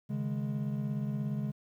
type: chord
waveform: triangle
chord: C# suspended second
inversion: none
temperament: equal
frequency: 138.59 / 155.56 / 207.7 Hz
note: C#3 / D#3 / G#3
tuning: 0 / 0 / 0 cents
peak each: -32 / -38 / -33 dBFS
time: 0.09-1.52 s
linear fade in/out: 20 ms
effects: 11-bit